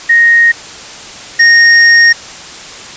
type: tone pair in turn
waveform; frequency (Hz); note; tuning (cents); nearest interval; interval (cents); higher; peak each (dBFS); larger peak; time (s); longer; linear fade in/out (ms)
sine / square; 1864.7 / 1856.2; A#6 / A#6; 0 / -8; unison; 8; first; -3; neither; 0.09-0.52 / 1.39-2.13; second; 10
effects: white hiss -28 dBFS RMS until 2.96 s + resampled to 16000 Hz